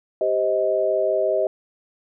sine chord, C minor, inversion second, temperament equal with one note detuned, 392 / 523.3 / 628.8 Hz, G4 / C5 / Eb5, 0 / 0 / +18 cents, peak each -24 / -24 / -20 dBFS, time 0.21-1.47 s, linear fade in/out 2 ms, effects none

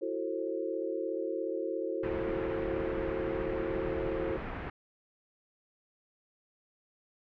sine chord, F# half-diminished seventh, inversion third, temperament just, 333 / 370 / 444 / 532.8 Hz, E4 / F#4 / A4 / C5, +18 / 0 / +16 / +31 cents, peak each -37 dBFS, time 0.01-4.38 s, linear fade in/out 20 ms
pink low-pass noise, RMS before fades -39 dBFS, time 2.03-4.7 s, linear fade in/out 5 ms, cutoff 2200 Hz, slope 24 dB/octave
effects none

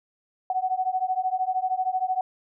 sine beating tone pair, 740 / 753 Hz, F#5 / F#5, 0 / +30 cents, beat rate 13 Hz, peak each -26 dBFS, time 0.5-2.21 s, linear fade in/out 2 ms, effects none

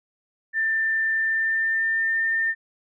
sine tone with pitch glide, 1785 to 1806.8 Hz, A6 to A6, +24 to +45 cents, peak -20 dBFS, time 0.53-2.55 s, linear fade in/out 50 ms, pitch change +21 cents, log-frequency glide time 1.13-2.27 s, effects none

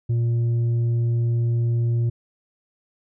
sine tone with tanh clipping, 117.5 Hz, A#2, 14 cents sharp, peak -19 dBFS, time 0.09-2.1 s, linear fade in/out 10 ms, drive 4 dB, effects none

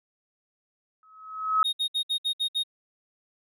sine tone with exponential growth, 1282 Hz, E6, 49 cents flat, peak -16 dBFS, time 1.03-1.63 s, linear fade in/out 1 ms, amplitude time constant 130 ms
triangle tone bursts, 3722 Hz, A#7, 3 cents flat, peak -22 dBFS, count 7, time 1.64-2.636 s, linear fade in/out 20 ms, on 90 ms, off 61 ms
effects none

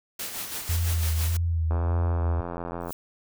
white noise with tremolo, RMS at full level -32 dBFS, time 0.19-1.37 s, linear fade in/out 5 ms, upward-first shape sine, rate 6 Hz, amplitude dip 50%
sine tone with vibrato, 82.41 Hz, E2, in tune, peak -22 dBFS, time 0.69-2.41 s, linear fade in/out 5 ms, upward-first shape sine, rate 1.7 Hz, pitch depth 53 cents each way
click train, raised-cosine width 1 ms, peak -19 dBFS, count 104, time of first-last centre 1.71-2.906 s, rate 86.1 Hz
violet noise with exponential growth, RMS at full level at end -34 dBFS, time 2.81-2.93 s, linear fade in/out 1 ms, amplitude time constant 25 ms
effects none

